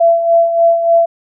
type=tone with tremolo; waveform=sine; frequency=673 Hz; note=E5; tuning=36 cents sharp; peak=-5 dBFS; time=0-1.06 s; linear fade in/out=10 ms; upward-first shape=sine; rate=3.4 Hz; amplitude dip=60%; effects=none